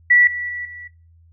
sine tone with level steps, 1952 Hz, B6, 21 cents flat, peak -9 / -23 / -25 / -33 dBFS, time 0.1-0.88 s, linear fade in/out 10 ms, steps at 0.27 / 0.49 / 0.65 s, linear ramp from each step 2 ms, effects noise-tail reverb RT60 0.3 s tail -19 dB re dry + added 83 Hz sine -48 dBFS peak until 1.32 s

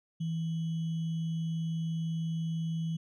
sine tone with sample-and-hold, 163 Hz, E3, 19 cents flat, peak -30 dBFS, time 0.2-2.97 s, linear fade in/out 10 ms, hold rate 3150 Hz, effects low-pass 5000 Hz 12 dB/octave

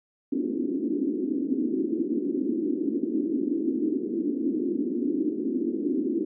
pink band-pass noise, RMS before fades -27 dBFS, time 0.32-6.25 s, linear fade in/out 5 ms, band 250 to 350 Hz, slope 48 dB/octave, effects none

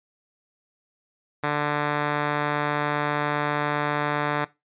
5% pulse tone, 147.5 Hz, D3, 8 cents sharp, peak -11 dBFS, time 1.43-4.45 s, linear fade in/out 10 ms, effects noise-tail reverb RT60 0.2 s tail -18 dB re dry + resampled to 8000 Hz

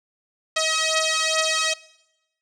5% pulse beating tone pair, 635 / 637.4 Hz, D#5 / D#5, +35 / +42 cents, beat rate 2.4 Hz, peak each -11 dBFS, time 0.56-1.74 s, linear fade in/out 10 ms, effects noise-tail reverb RT60 0.9 s tail -21 dB re dry + low-pass 8000 Hz 12 dB/octave

